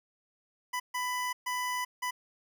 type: tone bursts at uneven times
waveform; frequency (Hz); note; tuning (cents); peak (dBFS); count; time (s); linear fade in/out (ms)
25% pulse; 995; B5; +13; -27; 4; 0.73-0.8 / 0.94-1.33 / 1.46-1.85 / 2.02-2.11; 10
effects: none